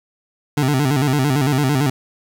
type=tone with vibrato; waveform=25% pulse; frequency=138.59 Hz; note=C#3; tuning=in tune; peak=-11 dBFS; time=0.57-1.9 s; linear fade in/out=5 ms; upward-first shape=square; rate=8.9 Hz; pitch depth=110 cents each way; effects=8-bit